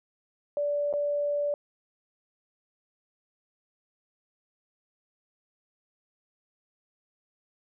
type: tone with dropouts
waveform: sine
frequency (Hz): 581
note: D5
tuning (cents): -19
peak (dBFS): -25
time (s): 0.57-1.54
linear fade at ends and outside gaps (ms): 1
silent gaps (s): 0.928-0.937
effects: none